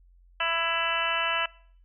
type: harmonic tone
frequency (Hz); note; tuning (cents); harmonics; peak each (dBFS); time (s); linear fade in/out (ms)
332.2; E4; +13; 2 / 3 / 4 / 5 / 6 / 7 / 8 / 9; -34 / -33 / -31 / -32 / -36 / -39 / -30 / -32; 0.4-1.46; 5
effects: noise-tail reverb RT60 0.6 s tail -23 dB re dry + added 44 Hz sine -54 dBFS peak until 1.84 s